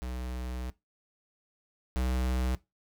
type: tone pair in turn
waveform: square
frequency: 62.3 / 63.17 Hz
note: B1 / B1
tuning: +16 / +40 cents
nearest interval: unison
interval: 24 cents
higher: second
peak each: -35 / -28 dBFS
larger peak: second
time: 0.02-0.7 / 1.96-2.55 s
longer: first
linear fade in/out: 0 ms
effects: noise-tail reverb RT60 0.2 s tail -19 dB re dry